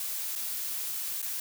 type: noise with dropouts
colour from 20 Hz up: blue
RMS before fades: -34 dBFS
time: 0-1.4 s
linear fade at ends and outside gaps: 2 ms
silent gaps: 0.354-0.359 / 1.219-1.226 s
effects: none